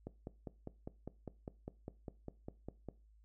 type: click train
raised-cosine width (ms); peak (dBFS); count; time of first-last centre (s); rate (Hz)
2; -30; 15; 0.07-2.887; 4.97
effects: noise-tail reverb RT60 0.3 s tail -19 dB re dry + added 53 Hz sine -62 dBFS peak until 3.24 s